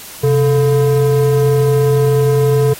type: ring-modulated tone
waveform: triangle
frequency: 285.1 Hz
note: C#4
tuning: 49 cents sharp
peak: -4 dBFS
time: 0.23-2.74 s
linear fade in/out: 10 ms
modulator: 153 Hz
effects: white hiss -33 dBFS RMS until 2.79 s + AAC 48 kbps